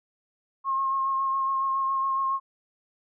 sine tone with vibrato, 1076 Hz, C6, 48 cents sharp, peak -23 dBFS, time 0.64-2.4 s, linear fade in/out 50 ms, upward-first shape sine, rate 7.2 Hz, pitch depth 18 cents each way, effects none

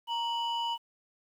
sine tone pair together, 932.3 / 2960 Hz, A#5 / F#7, 0 / 0 cents, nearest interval octave + minor sixth, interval 2000 cents, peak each -29 / -32 dBFS, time 0.07-0.78 s, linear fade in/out 50 ms, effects tanh soft clip ceiling -26 dBFS + 10-bit

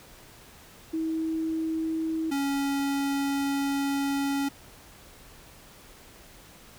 sine / square tone pair in turn, 321.3 / 278.5 Hz, E4 / C#4, -44 / +8 cents, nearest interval major second, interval 248 cents, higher first, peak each -26 dBFS, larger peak neither, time 0.93-2.31 / 2.31-4.49 s, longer second, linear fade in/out 10 ms, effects pink hiss -51 dBFS RMS until 6.78 s

